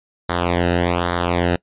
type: tone with flanger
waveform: sawtooth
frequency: 87.31 Hz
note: F2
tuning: in tune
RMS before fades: -19 dBFS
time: 0.29-1.56 s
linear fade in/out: 5 ms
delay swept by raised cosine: 0.38 to 0.9 ms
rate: 1.2 Hz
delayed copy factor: -0.85
effects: noise-tail reverb RT60 0.1 s tail -24 dB re dry + resampled to 8000 Hz